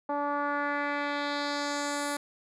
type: tone with low-pass filter sweep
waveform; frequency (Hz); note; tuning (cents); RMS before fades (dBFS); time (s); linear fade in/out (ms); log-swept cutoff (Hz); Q
10% pulse; 288.5; D4; -31; -31; 0.09-2.17; 5; 860 to 11000; 1.9
effects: none